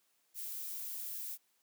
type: noise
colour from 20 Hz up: violet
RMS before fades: -42 dBFS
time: 0.34-1.38 s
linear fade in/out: 50 ms
effects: white hiss -75 dBFS RMS until 1.62 s + high-pass 200 Hz 12 dB/octave